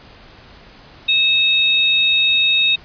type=tone pair together; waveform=sine; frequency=2608 / 3738 Hz; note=E7 / A#7; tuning=-19 / +4 cents; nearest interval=tritone; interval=623 cents; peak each=-16 / -14 dBFS; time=1.08-2.76 s; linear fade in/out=10 ms; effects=pink hiss -43 dBFS RMS until 2.84 s + resampled to 11025 Hz